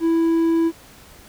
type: tone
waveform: triangle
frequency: 330 Hz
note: E4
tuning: 2 cents sharp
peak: -13 dBFS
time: 0-0.72 s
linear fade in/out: 50 ms
effects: pink hiss -46 dBFS RMS until 1.28 s